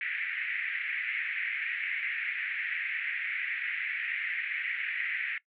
white band-pass noise, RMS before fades -34 dBFS, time 0.01-5.38 s, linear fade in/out 2 ms, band 1800 to 2300 Hz, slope 48 dB/octave, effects noise-tail reverb RT60 0.1 s tail -20 dB re dry

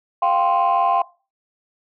sine chord, F suspended second, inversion none, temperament equal, 698.5 / 784 / 1046.5 Hz, F5 / G5 / C6, 0 / 0 / 0 cents, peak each -18 dBFS, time 0.22-1.02 s, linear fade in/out 5 ms, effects noise-tail reverb RT60 0.3 s tail -18 dB re dry + tanh soft clip ceiling -10 dBFS

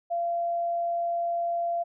sine tone, 686 Hz, F5, 31 cents flat, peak -25 dBFS, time 0.1-1.84 s, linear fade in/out 20 ms, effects none

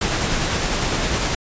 pink noise with tremolo, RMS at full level -20 dBFS, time 0.01-1.35 s, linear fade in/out 5 ms, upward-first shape sine, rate 9.9 Hz, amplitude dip 25%, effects resampled to 16000 Hz

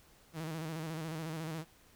sawtooth tone with vibrato, 159.8 Hz, D#3, 47 cents sharp, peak -34 dBFS, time 0.33-1.65 s, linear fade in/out 50 ms, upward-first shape square, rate 14 Hz, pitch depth 54 cents each way, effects pink hiss -63 dBFS RMS until 1.95 s

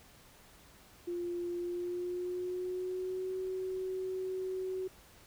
sine tone with pitch glide, 349.2 to 374.3 Hz, F4 to F#4, 0 to +20 cents, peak -34 dBFS, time 1.07-4.88 s, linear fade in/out 10 ms, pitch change +120 cents, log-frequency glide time 1.55-3.33 s, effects pink hiss -59 dBFS RMS until 5.26 s

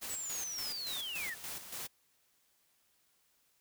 white noise with tremolo, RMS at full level -42 dBFS, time 0.01-1.88 s, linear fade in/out 20 ms, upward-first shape square, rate 3.5 Hz, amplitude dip 60%
sine linear sweep, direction down, 7960 to 1700 Hz, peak -38 dBFS, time 0.09-1.35 s, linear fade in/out 20 ms
effects white hiss -73 dBFS RMS until 3.6 s

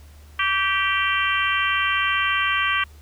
harmonic tone with a mistuned harmonic, 390.8 Hz, G4, 5 cents flat, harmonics 3 / 4 / 5 / 6 / 7 / 8, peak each -24 / -25 / -26 / -27 / -27 / -28 dBFS, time 0.39-2.84 s, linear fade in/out 5 ms, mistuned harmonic 3, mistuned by -26 cents, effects added 74 Hz sine -43 dBFS peak until 3.01 s + pink hiss -54 dBFS RMS until 3.01 s

